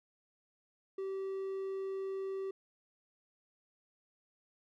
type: tone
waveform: triangle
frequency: 386.2 Hz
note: G4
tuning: 26 cents flat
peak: -34 dBFS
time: 0.98-2.51 s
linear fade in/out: 5 ms
effects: none